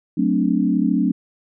sine chord, D dominant seventh, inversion first, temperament equal, 185 / 220 / 261.6 / 293.7 Hz, F#3 / A3 / C4 / D4, 0 / 0 / 0 / 0 cents, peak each -21 dBFS, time 0.17-1.12 s, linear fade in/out 10 ms, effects none

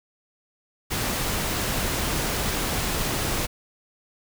pink noise, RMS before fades -26 dBFS, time 0.9-3.47 s, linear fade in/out 20 ms, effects none

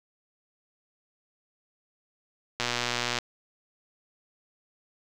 click train, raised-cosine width 0.2 ms, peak -10 dBFS, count 72, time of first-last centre 2.6-3.187 s, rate 121 Hz, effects none

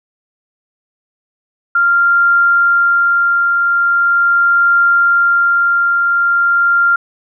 sine tone with tremolo, 1391 Hz, F6, 7 cents flat, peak -7 dBFS, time 1.75-6.96 s, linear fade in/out 5 ms, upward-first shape triangle, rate 0.41 Hz, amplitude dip 30%, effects none

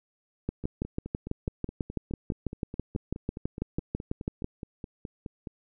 two click trains, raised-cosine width 3 ms, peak -16 / -24 dBFS, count 25 / 24, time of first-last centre 0.49-4.444 / 0.64-5.472 s, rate 6.07 / 4.76 Hz, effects none

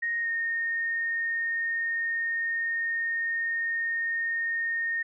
sine tone with pitch glide, 1864.7 to 1841.2 Hz, A#6 to A#6, 0 to -22 cents, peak -26 dBFS, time 0.02-5.03 s, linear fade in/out 10 ms, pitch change -22 cents, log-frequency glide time 0.21-0.28 s, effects none

